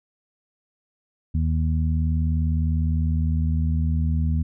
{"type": "harmonic tone", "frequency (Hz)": 79.7, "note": "D#2", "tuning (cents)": 42, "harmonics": [1, 2, 3], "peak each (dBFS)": [-20, -26, -30], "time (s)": [1.34, 4.43], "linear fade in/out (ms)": 10, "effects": []}